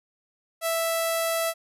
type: tone with low-pass filter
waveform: sawtooth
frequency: 659.3 Hz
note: E5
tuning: in tune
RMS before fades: -26 dBFS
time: 0.61-1.54 s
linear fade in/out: 50 ms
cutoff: 12000 Hz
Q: 3.5
effects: none